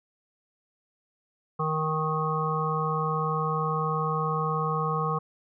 harmonic tone, 156.4 Hz, D#3, 9 cents sharp, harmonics 1 / 3 / 5 / 7 / 8, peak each -29 / -32 / -35 / -29 / -33 dBFS, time 1.59-5.19 s, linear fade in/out 10 ms, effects none

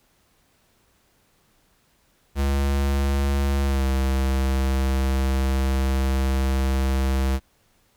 square tone with pitch glide, 69.3 to 66.48 Hz, C#2 to C2, 0 to +28 cents, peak -20 dBFS, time 2.35-7.4 s, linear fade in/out 50 ms, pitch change -72 cents, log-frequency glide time 3.64-3.85 s, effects pink hiss -63 dBFS RMS until 7.96 s

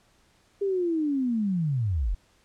sine linear sweep, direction down, 405.6 to 36.67 Hz, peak -23 dBFS, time 0.61-2.15 s, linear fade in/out 10 ms, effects pink hiss -63 dBFS RMS until 2.44 s + low-pass 9000 Hz 12 dB/octave

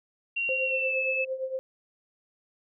sine tone with pitch glide, 2753 to 2612 Hz, F7 to E7, -25 to -17 cents, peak -26 dBFS, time 0.36-1.25 s, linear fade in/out 10 ms, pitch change -92 cents, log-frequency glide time 0.64-0.96 s
sine tone with tremolo, 524 Hz, C5, 2 cents sharp, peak -26 dBFS, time 0.49-1.59 s, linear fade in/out 0 ms, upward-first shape triangle, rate 8.7 Hz, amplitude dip 80%
effects none

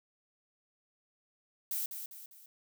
violet noise with echo, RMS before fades -35 dBFS, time 1.71-1.86 s, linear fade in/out 2 ms, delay 200 ms, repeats 3, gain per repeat -7 dB, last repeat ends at 2.46 s, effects none

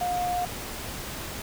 sine tone in noise, 714 Hz, F5, 38 cents sharp, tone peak -25 dBFS, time 0.01-0.45 s, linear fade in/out 2 ms, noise pink, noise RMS -36 dBFS, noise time 0-1.42 s, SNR +8 dB, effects none

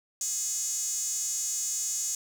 sawtooth tone with high-pass filter, 421.5 Hz, G#4, 26 cents sharp, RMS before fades -31 dBFS, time 0.21-2.15 s, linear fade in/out 2 ms, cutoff 6800 Hz, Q 7.5, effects none

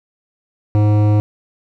sine tone with hard clipping, 105 Hz, G#2, 19 cents sharp, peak -12 dBFS, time 0.75-1.2 s, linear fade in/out 0 ms, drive 14 dB, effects none

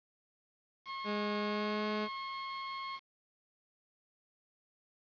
sawtooth tone, 1081 Hz, C#6, 44 cents flat, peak -35 dBFS, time 0.85-3 s, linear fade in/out 50 ms
20% pulse tone with pitch glide, 207.7 to 211.6 Hz, G#3 to G#3, 0 to +33 cents, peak -29 dBFS, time 1.04-2.09 s, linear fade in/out 50 ms, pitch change +33 cents, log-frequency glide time 1.4-1.87 s
effects resampled to 11025 Hz + 9-bit

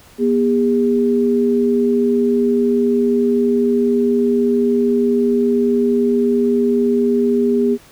sine tone pair together, 241.2 / 405.7 Hz, B3 / G#4, -41 / -41 cents, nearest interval major sixth, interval 900 cents, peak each -15 dBFS, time 0.18-7.78 s, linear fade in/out 50 ms, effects pink hiss -46 dBFS RMS until 7.91 s

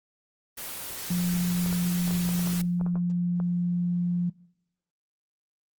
white noise, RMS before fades -36 dBFS, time 0.57-2.62 s, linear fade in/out 10 ms
sine tone with pitch glide, 176.6 to 175.58 Hz, F3 to F3, +20 to +10 cents, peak -23 dBFS, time 1.1-4.3 s, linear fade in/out 10 ms, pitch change -10 cents, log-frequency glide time 1.3-2.58 s
clicks, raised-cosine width 1 ms, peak -24 dBFS, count 11, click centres 1.661 / 1.728 / 2.078 / 2.109 / 2.29 / 2.394 / 2.473 / 2.812 / 2.864 / 2.956 / 3.401 s
effects noise-tail reverb RT60 0.7 s tail -23 dB re dry + Opus 24 kbps

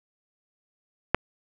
click, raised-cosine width 0.5 ms, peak -3 dBFS, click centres 1.146 s, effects none

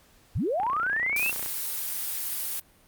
sine linear sweep, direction up, 55 to 2745 Hz, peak -24 dBFS, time 0.35-1.31 s, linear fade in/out 10 ms
click train, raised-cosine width 0.5 ms, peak -23 dBFS, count 27, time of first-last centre 0.6-1.461 s, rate 30.2 Hz
blue noise, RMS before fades -31 dBFS, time 1.16-2.6 s, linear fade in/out 5 ms
effects pink hiss -59 dBFS RMS until 2.87 s + Opus 48 kbps

